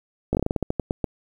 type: slowing click train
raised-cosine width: 2 ms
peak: -9 dBFS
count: 13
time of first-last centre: 0.33-1.042 s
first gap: 18 ms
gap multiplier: 1.2
effects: 8-bit